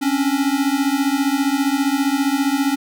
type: beating tone pair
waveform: square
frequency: 269.7 / 284.7 Hz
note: C#4 / C#4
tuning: -47 / +46 cents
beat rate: 15 Hz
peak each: -20 dBFS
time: 0.01-2.76 s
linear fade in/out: 20 ms
effects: none